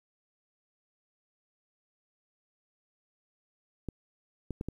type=clicks; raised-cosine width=3 ms; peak=-22 dBFS; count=4; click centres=3.887 / 4.507 / 4.611 / 4.686 s; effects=10-bit